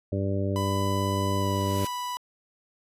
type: harmonic tone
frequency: 98 Hz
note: G2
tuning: in tune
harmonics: 1 / 2 / 3 / 4 / 5 / 6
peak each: -27 / -32 / -33 / -34 / -38 / -34 dBFS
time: 0.12-1.85 s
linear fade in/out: 5 ms
type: tone with pitch glide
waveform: 45% pulse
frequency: 997 to 987.3 Hz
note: B5 to B5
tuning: +16 to -1 cents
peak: -30 dBFS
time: 0.56-2.17 s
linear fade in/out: 0 ms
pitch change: -17 cents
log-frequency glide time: 1.39-1.46 s
type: noise with exponential growth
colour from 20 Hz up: white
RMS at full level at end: -37 dBFS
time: 0.99-1.87 s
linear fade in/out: 1 ms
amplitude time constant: 190 ms
effects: resampled to 32000 Hz